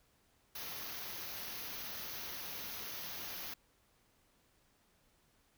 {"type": "band-stop noise", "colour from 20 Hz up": "white", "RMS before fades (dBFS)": -44, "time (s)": [0.55, 3.54], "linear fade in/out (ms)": 5, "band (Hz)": [6400, 11000], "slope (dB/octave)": 96, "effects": ["pink hiss -72 dBFS RMS until 5.57 s"]}